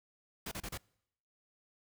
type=noise bursts; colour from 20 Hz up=pink; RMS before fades=-41 dBFS; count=4; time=0.46-0.776 s; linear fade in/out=5 ms; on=55 ms; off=32 ms; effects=noise-tail reverb RT60 0.8 s tail -26 dB re dry